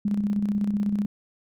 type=tone with tremolo; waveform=sine; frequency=205.1 Hz; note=G#3; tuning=21 cents flat; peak=-20 dBFS; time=0.05-1.06 s; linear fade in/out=5 ms; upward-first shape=square; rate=16 Hz; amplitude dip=45%; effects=none